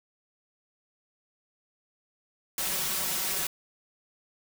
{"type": "noise with comb filter", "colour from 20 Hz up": "white", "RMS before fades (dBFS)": -30, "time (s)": [2.58, 3.47], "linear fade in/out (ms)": 2, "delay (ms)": 5.3, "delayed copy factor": 0.9, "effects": []}